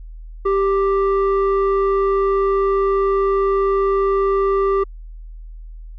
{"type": "tone with low-pass filter", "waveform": "square", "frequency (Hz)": 392.4, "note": "G4", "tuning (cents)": 2, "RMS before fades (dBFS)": -17, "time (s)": [0.45, 4.84], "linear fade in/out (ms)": 10, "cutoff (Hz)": 1100, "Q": 1.8, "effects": ["added 40 Hz sine -32 dBFS peak until 5.98 s"]}